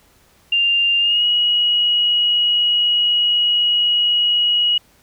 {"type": "tone with pitch glide", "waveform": "sine", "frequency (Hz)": [2794, 2904], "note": ["F7", "F#7"], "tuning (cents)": [0, -33], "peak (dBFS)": -13, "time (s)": [0.52, 4.78], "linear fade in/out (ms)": 5, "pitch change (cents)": 67, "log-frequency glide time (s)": [0.99, 1.25], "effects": ["pink hiss -54 dBFS RMS until 5.02 s"]}